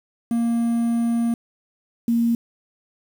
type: tone pair in turn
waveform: triangle / sine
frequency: 233.1 / 233.1 Hz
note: A#3 / A#3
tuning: 0 / 0 cents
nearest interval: unison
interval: 0 cents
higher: neither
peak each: -16 dBFS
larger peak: neither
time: 0.31-1.34 / 2.08-2.35 s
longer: first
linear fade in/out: 2 ms
effects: 7-bit